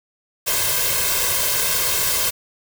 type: noise with comb filter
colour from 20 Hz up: white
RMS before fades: -20 dBFS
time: 0.46-2.31 s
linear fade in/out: 20 ms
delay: 1.9 ms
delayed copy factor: +0.8
effects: none